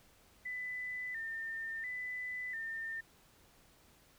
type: tone with vibrato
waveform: sine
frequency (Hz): 1900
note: A#6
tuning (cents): +33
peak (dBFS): -38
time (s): 0.45-3.01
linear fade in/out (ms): 10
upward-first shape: square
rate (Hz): 0.72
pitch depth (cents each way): 87
effects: pink hiss -65 dBFS RMS until 4.18 s